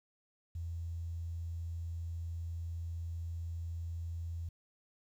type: tone with quantisation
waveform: sine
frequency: 83.9 Hz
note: E2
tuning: 31 cents sharp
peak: -37 dBFS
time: 0.55-4.49 s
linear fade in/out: 5 ms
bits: 11
effects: none